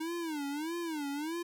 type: tone with vibrato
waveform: square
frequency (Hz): 311.1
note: D#4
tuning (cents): 0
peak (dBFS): -35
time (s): 0-1.43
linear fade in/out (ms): 10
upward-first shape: sine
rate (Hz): 1.6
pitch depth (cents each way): 180
effects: none